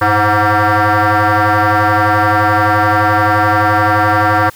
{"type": "tone with frequency modulation", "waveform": "sine", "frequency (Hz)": 320.8, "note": "E4", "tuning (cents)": -47, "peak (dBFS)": -6, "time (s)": [0.01, 4.5], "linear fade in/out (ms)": 10, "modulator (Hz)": 210, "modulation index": 6.6, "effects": ["tanh soft clip ceiling -7 dBFS", "white hiss -40 dBFS RMS until 4.55 s"]}